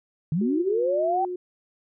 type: linear sweep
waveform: sine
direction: up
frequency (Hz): 144.6 to 784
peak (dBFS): -21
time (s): 0.32-1.25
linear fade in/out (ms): 2
type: tone with pitch glide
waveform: sine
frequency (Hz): 370 to 360.5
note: F#4 to F#4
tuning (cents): 0 to -45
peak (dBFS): -28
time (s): 0.41-1.36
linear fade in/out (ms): 5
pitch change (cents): -45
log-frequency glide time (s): 0.57-0.79
effects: none